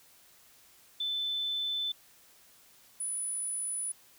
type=tone pair in turn; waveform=sine; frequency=3520 / 9956 Hz; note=A7 / D#9; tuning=0 / 0 cents; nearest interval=octave + tritone; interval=1800 cents; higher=second; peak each=-30 / -32 dBFS; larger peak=first; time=1-1.92 / 3-3.92 s; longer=neither; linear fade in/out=5 ms; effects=white hiss -60 dBFS RMS until 4.18 s